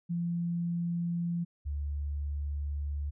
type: tone pair in turn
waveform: sine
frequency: 171.5 / 72.29 Hz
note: F3 / D2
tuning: -31 / -27 cents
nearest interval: octave + minor third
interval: 1496 cents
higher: first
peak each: -29 / -31 dBFS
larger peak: first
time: 0.09-1.45 / 1.65-3.11 s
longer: second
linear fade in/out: 20 ms
effects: none